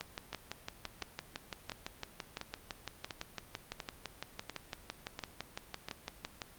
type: two click trains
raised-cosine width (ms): 0.2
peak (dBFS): -21 / -22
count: 39 / 9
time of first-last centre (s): 0.01-6.418 / 0.33-5.886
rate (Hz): 5.93 / 1.44
effects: pink hiss -57 dBFS RMS until 6.58 s + Opus 48 kbps